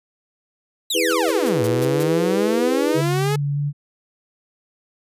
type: exponential two-way sweep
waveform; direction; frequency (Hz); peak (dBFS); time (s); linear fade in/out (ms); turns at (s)
sawtooth; down then up; 4068 to 110 to 433.1; -17; 0.9-3.36; 5; 1.63
type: chord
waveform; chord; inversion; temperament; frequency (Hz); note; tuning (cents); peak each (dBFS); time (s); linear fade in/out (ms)
sine; E major; none; just; 329.6 / 412 / 494.4; E4 / G#4 / B4; 0 / -14 / +2; -23 / -24 / -21; 0.94-3.02; 20
type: noise bursts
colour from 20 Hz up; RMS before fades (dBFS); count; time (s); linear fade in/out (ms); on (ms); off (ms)
white; -32; 6; 1.1-2.03; 0; 30; 150
type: tone with vibrato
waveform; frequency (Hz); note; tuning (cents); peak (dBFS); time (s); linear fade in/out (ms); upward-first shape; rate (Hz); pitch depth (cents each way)
sine; 143.7; D3; -37; -19; 2.94-3.73; 50; square; 3.2; 11
effects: resampled to 32000 Hz